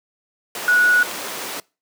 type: tone in noise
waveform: sine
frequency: 1464 Hz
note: F#6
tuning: 19 cents flat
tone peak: -12 dBFS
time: 0.68-1.03 s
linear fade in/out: 2 ms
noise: pink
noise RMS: -27 dBFS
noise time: 0.55-1.6 s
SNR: +12 dB
effects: noise-tail reverb RT60 0.3 s tail -25 dB re dry + high-pass 400 Hz 12 dB/octave